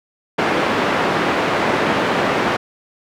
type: band-pass noise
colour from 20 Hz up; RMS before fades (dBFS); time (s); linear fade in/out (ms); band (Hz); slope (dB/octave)
pink; -18; 0.38-2.57; 10; 250 to 2100; 12
effects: none